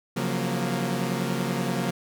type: chord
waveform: sawtooth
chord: Gb major seventh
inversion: second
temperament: equal with one note detuned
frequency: 136.05 / 174.61 / 185 / 233.1 Hz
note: Db3 / F3 / Gb3 / Bb3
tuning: -32 / 0 / 0 / 0 cents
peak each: -27 / -27 / -27 / -26 dBFS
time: 0.16-1.91 s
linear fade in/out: 10 ms
effects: none